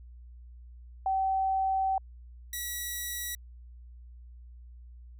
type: tone pair in turn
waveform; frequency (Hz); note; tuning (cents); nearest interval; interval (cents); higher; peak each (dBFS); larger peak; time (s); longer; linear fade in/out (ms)
sine / 5% pulse; 768 / 1935.2; G5 / B6; -36 / -36; octave + major third; 1600; second; -25 / -23; second; 1.06-1.98 / 2.53-3.35; first; 2
effects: added 60 Hz sine -46 dBFS peak until 5.19 s